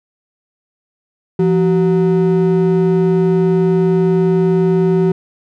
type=ring-modulated tone; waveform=triangle; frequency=274.7 Hz; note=C#4; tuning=16 cents flat; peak=-5 dBFS; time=1.39-5.12 s; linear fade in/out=5 ms; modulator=104 Hz; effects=none